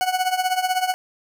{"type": "tone with tremolo", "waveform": "40% pulse", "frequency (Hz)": 740, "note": "F#5", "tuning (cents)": 0, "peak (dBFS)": -15, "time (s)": [0.01, 0.94], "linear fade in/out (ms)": 0, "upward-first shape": "triangle", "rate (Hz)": 16, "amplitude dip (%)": 85, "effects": []}